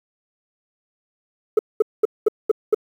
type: tone bursts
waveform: sine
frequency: 430 Hz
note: A4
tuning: 40 cents flat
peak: -8 dBFS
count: 6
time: 1.57-2.746 s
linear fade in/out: 5 ms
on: 21 ms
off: 210 ms
effects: tanh soft clip ceiling -10 dBFS + 8-bit